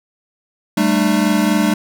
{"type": "chord", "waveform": "square", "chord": "G suspended second", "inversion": "none", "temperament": "equal with one note detuned", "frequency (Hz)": [196, 220, 300.5], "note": ["G3", "A3", "D4"], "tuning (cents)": [0, 0, 40], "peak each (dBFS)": -18, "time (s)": [0.77, 1.74], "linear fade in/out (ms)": 5, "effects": []}